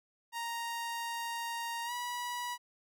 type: tone with pitch glide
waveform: sawtooth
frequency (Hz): 932.3 to 973.6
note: A#5 to B5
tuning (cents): 0 to -25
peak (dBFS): -32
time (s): 0.32-2.58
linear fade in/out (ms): 50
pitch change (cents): +75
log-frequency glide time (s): 1.85-1.92
effects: none